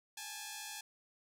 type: tone pair together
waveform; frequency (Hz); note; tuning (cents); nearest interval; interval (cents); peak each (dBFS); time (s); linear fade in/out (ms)
5% pulse; 816 / 869.3; G#5 / A5; -31 / -21; minor second; 110; -35 / -34; 0.17-0.81; 5
effects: none